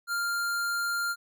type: tone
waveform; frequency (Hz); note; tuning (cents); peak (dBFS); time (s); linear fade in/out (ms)
square; 1396.9; F6; 0; -28; 0.07-1.16; 50
effects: none